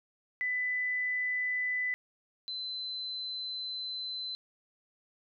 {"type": "tone pair in turn", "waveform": "sine", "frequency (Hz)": [1997, 4050], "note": ["B6", "B7"], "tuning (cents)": [19, 43], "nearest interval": "octave", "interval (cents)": 1224, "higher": "second", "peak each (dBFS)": [-29, -35], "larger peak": "first", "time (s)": [[0.41, 1.94], [2.48, 4.35]], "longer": "second", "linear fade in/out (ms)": 0, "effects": []}